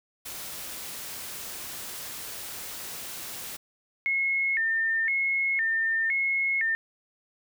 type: noise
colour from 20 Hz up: white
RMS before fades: -38 dBFS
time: 0.25-3.57 s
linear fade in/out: 10 ms
type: tone with vibrato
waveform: sine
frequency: 1980 Hz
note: B6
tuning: 4 cents sharp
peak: -23 dBFS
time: 4.06-6.75 s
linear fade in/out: 0 ms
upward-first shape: square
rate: 0.98 Hz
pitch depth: 160 cents each way
effects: none